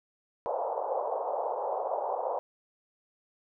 pink band-pass noise, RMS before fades -32 dBFS, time 0.46-2.39 s, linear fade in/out 0 ms, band 480 to 960 Hz, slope 48 dB/octave, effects none

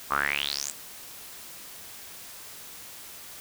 sawtooth tone with band-pass filter sweep, 71.1 Hz, C#2, 45 cents sharp, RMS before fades -29 dBFS, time 0.1-0.72 s, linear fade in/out 20 ms, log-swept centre 1100 to 8200 Hz, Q 8.1, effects white hiss -44 dBFS RMS until 3.4 s

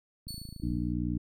click train, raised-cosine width 5 ms, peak -31 dBFS, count 16, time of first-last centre 0.27-0.819 s, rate 27.3 Hz
sawtooth tone with exponential decay, 4435 Hz, C#8, in tune, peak -35 dBFS, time 0.28-0.93 s, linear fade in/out 5 ms, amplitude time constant 140 ms
harmonic tone, 60.1 Hz, B1, 46 cents flat, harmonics 1 / 2 / 3 / 4 / 5, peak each -35 / -35 / -35 / -35 / -35 dBFS, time 0.62-1.18 s, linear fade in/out 10 ms
effects none

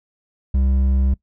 sine tone with hard clipping, 66.2 Hz, C2, 21 cents sharp, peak -16 dBFS, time 0.54-1.14 s, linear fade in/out 5 ms, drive 6 dB, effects noise-tail reverb RT60 0.1 s tail -20 dB re dry

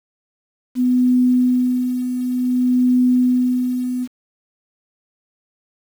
sine tone with tremolo, 250.3 Hz, B3, 23 cents sharp, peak -11 dBFS, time 0.75-4.08 s, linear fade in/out 50 ms, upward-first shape sine, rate 0.55 Hz, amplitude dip 60%, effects 7-bit

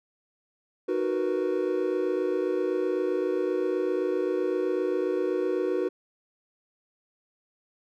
triangle chord, B major seventh, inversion first, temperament equal, 311.1 / 370 / 466.2 / 493.9 Hz, D#4 / F#4 / A#4 / B4, 0 / 0 / 0 / 0 cents, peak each -30 / -25 / -31 / -29 dBFS, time 0.88-5.89 s, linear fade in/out 10 ms, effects none

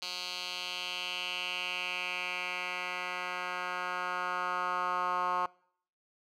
10% pulse tone with band-pass filter sweep, 180 Hz, F#3, 47 cents flat, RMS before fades -35 dBFS, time 0.02-5.46 s, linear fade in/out 2 ms, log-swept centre 4000 to 1100 Hz, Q 3.2, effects noise-tail reverb RT60 0.6 s tail -23 dB re dry

